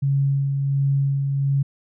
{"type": "tone with tremolo", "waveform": "sine", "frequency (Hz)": 138.59, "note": "C#3", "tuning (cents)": 0, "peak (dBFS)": -16, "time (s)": [0.02, 1.63], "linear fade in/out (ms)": 10, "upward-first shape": "sine", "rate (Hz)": 1.4, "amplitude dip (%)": 35, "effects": []}